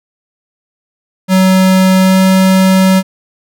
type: tone with pitch glide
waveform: square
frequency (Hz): 187.8 to 189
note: F#3 to F#3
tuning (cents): +26 to +37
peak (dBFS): -6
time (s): 1.28-3.03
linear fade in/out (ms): 50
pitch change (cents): +11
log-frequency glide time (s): 1.99-2.18
effects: none